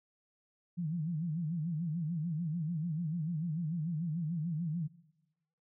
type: tone with vibrato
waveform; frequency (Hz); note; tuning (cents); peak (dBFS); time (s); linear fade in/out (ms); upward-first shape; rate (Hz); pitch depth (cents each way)
sine; 162.9; E3; -20; -32; 0.77-4.88; 20; sine; 6.8; 150
effects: noise-tail reverb RT60 0.9 s tail -19 dB re dry